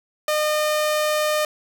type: tone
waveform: sawtooth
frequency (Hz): 608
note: D#5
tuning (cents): -40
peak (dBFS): -15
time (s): 0.28-1.45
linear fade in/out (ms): 2
effects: none